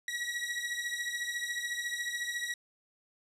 sawtooth beating tone pair, 1913 / 1927 Hz, A#6 / B6, +44 / -43 cents, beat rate 14 Hz, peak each -32 / -34 dBFS, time 0.08-2.54 s, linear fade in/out 2 ms, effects low-pass 10000 Hz 12 dB/octave

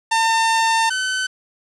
sawtooth tone pair in turn, 903 / 1518.7 Hz, A5 / F#6, +45 / +45 cents, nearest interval major sixth, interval 900 cents, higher second, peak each -11 / -16 dBFS, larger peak first, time 0.11-0.9 / 0.9-1.27 s, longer first, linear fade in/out 10 ms, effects resampled to 22050 Hz + 7-bit

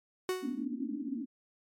45% pulse tone with exponential decay, 370 Hz, F#4, in tune, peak -28 dBFS, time 0.29-0.65 s, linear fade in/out 1 ms, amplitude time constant 78 ms
white band-pass noise, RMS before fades -36 dBFS, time 0.41-1.26 s, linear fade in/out 50 ms, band 230 to 300 Hz, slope 96 dB/octave
effects MP3 64 kbps

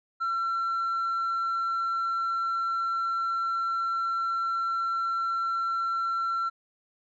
triangle tone with tanh clipping, 1354 Hz, E6, 46 cents sharp, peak -26 dBFS, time 0.2-6.5 s, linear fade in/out 20 ms, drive 6 dB, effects none

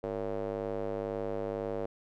square tone with band-pass filter, 51 Hz, G#1, 31 cents flat, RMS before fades -35 dBFS, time 0.03-1.86 s, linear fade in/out 5 ms, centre 510 Hz, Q 3, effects none

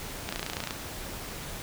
click train, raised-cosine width 0.2 ms, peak -14 dBFS, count 13, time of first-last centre 0.29-0.708 s, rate 28.7 Hz, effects pink hiss -39 dBFS RMS until 1.62 s

